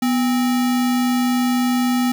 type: tone with sample-and-hold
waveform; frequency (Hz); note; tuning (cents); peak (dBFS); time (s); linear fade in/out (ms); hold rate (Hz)
sine; 246.9; B3; 0; -15; 0.02-2.12; 5; 1050
effects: none